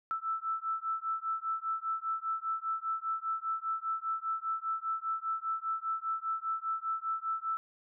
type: beating tone pair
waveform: sine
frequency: 1318.5 / 1323.5 Hz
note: E6 / E6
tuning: 0 / +7 cents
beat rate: 5 Hz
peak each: -35 / -35 dBFS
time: 0.11-7.57 s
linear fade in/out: 0 ms
effects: none